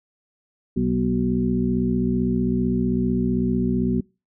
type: harmonic tone with a mistuned harmonic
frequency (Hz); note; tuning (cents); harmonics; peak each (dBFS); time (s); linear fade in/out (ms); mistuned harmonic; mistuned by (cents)
62.4; B1; +19; 1 / 2 / 3 / 4 / 6; -30 / -29 / -23 / -22 / -28; 0.76-4.01; 10; 4; -48
effects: noise-tail reverb RT60 0.3 s tail -26 dB re dry